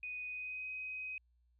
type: tone with pitch glide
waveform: sine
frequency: 2489 to 2519 Hz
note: D#7 to D#7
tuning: 0 to +21 cents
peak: -40 dBFS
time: 0.03-1.18 s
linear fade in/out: 2 ms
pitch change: +21 cents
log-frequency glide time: 0.27-0.67 s
effects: added 60 Hz sine -69 dBFS peak until 1.59 s